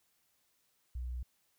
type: tone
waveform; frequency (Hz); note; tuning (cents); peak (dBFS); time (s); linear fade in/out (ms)
sine; 61.6; B1; -4; -35; 0.95-1.23; 5
effects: tanh soft clip ceiling -33 dBFS + white hiss -75 dBFS RMS until 1.58 s